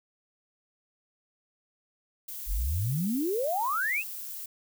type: noise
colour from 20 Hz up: violet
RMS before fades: -39 dBFS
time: 2.28-4.46 s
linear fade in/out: 5 ms
type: exponential sweep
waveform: sine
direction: up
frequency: 38.89 to 2800 Hz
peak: -26 dBFS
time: 2.46-4.04 s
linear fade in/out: 50 ms
effects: none